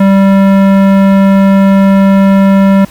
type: tone with tanh clipping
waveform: sine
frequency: 195.2 Hz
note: G3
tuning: 7 cents flat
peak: -5 dBFS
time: 0-2.85 s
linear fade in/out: 5 ms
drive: 18 dB
effects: added 50 Hz sine -38 dBFS peak until 2.9 s + pink hiss -35 dBFS RMS until 2.9 s